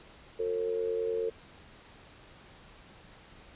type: tone with amplitude modulation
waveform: sine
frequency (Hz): 451.2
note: A4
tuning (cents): +44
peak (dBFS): -25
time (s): 0.39-1.3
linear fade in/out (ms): 10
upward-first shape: sine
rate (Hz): 89.6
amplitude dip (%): 75
effects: pink hiss -54 dBFS RMS until 3.55 s + resampled to 8000 Hz